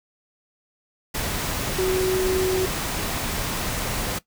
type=tone in noise; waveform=sine; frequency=373 Hz; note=F#4; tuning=14 cents sharp; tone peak=-19 dBFS; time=1.78-2.66 s; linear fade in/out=10 ms; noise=pink; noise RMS=-27 dBFS; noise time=1.14-4.19 s; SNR=+5 dB; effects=noise-tail reverb RT60 0.1 s tail -17 dB re dry